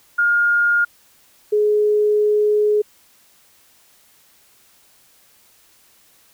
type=tone pair in turn; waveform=sine; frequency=1418 / 420.4 Hz; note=F6 / G#4; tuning=+26 / +21 cents; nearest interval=octave + major sixth; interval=2105 cents; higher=first; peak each=-13 dBFS; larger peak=neither; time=0.18-0.85 / 1.52-2.82 s; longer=second; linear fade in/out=10 ms; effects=white hiss -54 dBFS RMS until 6.33 s